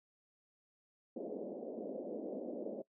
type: band-pass noise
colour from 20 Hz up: white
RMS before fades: -43 dBFS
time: 1.16-2.82 s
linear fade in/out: 5 ms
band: 210 to 590 Hz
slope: 48 dB/octave
effects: noise-tail reverb RT60 0.1 s tail -21 dB re dry